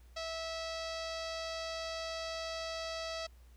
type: tone with low-pass filter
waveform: sawtooth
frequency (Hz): 653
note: E5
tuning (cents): -17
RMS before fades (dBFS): -40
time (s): 0.16-3.27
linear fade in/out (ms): 10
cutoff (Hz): 4900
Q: 3.2
effects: added 60 Hz sine -55 dBFS peak until 3.56 s + pink hiss -69 dBFS RMS until 3.56 s